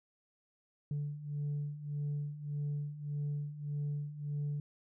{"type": "beating tone pair", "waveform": "sine", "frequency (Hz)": [144.8, 146.5], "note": ["D3", "D3"], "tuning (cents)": [-24, -4], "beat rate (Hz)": 1.7, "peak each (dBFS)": [-39, -35], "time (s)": [0.91, 4.6], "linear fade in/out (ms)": 2, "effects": ["tanh soft clip ceiling -31 dBFS"]}